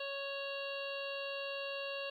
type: harmonic tone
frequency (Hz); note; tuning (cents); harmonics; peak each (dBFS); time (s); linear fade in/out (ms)
554.4; C#5; 0; 1 / 2 / 3 / 5 / 6 / 7 / 8; -41 / -49 / -49 / -43 / -53 / -51 / -52; 0-2.1; 5
effects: 12-bit